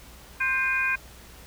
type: harmonic tone with a mistuned harmonic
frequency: 525 Hz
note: C5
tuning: 6 cents sharp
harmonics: 2 / 3 / 4 / 5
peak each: -33 / -25 / -34 / -26 dBFS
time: 0.4-0.96 s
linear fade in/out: 10 ms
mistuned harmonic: 5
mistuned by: -110 cents
effects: added 60 Hz sine -49 dBFS peak until 1.46 s + pink hiss -49 dBFS RMS until 1.46 s